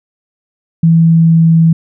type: tone with pitch glide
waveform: sine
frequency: 164.81 to 163.77 Hz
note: E3 to E3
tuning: 0 to -11 cents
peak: -4 dBFS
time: 0.83-1.73 s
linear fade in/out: 5 ms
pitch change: -11 cents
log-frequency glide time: 0.97-1.54 s
effects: none